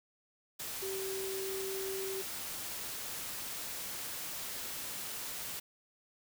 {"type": "tone in noise", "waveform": "sine", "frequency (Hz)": 385.4, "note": "G4", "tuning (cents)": -29, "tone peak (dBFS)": -37, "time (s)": [0.82, 2.22], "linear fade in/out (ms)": 10, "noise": "white", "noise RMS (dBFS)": -41, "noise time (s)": [0.59, 5.6], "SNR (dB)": 1, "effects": []}